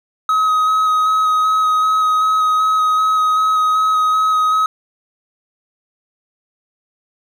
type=tone with vibrato; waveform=triangle; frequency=1268 Hz; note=D#6; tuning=32 cents sharp; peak=-10 dBFS; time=0.29-4.66 s; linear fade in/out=2 ms; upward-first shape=square; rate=2.6 Hz; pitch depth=10 cents each way; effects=none